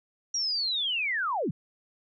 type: linear sweep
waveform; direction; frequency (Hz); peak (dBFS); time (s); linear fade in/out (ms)
sine; down; 5760 to 111.6; -26; 0.34-1.51; 5
effects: none